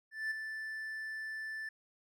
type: tone with ADSR envelope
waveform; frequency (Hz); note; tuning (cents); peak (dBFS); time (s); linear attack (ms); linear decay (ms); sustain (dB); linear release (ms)
triangle; 1760; A6; 0; -30; 0.11-1.69; 200; 11; -7; 4
effects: none